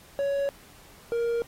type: tone pair in turn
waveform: triangle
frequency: 559 / 468.2 Hz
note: C#5 / A#4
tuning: +14 / +8 cents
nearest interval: minor third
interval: 306 cents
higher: first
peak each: -22 dBFS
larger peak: neither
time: 0.19-0.49 / 1.12-1.42 s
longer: neither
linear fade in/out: 0 ms
effects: pink hiss -53 dBFS RMS until 1.47 s + AAC 48 kbps